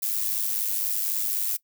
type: noise with amplitude modulation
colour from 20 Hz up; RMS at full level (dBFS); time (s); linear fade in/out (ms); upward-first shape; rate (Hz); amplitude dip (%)
violet; -24; 0.02-1.57; 10; sine; 104; 60
effects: noise-tail reverb RT60 0.1 s tail -20 dB re dry